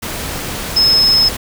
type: tone in noise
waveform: sine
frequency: 5180 Hz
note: E8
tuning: 31 cents flat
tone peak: -8 dBFS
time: 0.76-1.29 s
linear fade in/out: 10 ms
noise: pink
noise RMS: -23 dBFS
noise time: 0.02-1.37 s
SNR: +12 dB
effects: none